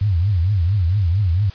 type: tone with vibrato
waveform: sine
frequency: 93.1 Hz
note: F#2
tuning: 11 cents sharp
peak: -14 dBFS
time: 0.01-1.5 s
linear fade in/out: 5 ms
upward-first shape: triangle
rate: 4.4 Hz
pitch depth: 270 cents each way
effects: white hiss -43 dBFS RMS until 1.54 s + resampled to 11025 Hz